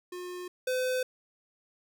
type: tone pair in turn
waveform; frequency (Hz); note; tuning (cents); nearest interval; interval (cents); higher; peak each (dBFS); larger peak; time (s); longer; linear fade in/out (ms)
square; 359.1 / 509.2; F4 / C5; +48 / -47; tritone; 605; second; -38 / -28; second; 0.12-0.48 / 0.67-1.03; neither; 5
effects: none